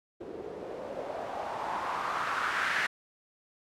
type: noise with low-pass filter sweep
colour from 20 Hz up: blue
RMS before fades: -34 dBFS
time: 0.2-2.87 s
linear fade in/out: 10 ms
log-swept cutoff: 370 to 1800 Hz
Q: 3.1
effects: none